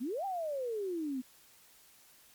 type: exponential two-way sweep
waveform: sine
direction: up then down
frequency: 220.5 to 807 to 246.7 Hz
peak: -33 dBFS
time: 0-1.22 s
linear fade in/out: 20 ms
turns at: 0.25 s
effects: white hiss -61 dBFS RMS until 2.34 s + MP3 96 kbps